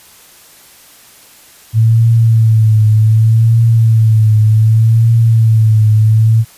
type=tone with vibrato; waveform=sine; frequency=111.4 Hz; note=A2; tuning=22 cents sharp; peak=-5 dBFS; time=1.73-6.45 s; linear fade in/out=50 ms; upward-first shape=triangle; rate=0.66 Hz; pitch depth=60 cents each way; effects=white hiss -41 dBFS RMS until 6.57 s + resampled to 32000 Hz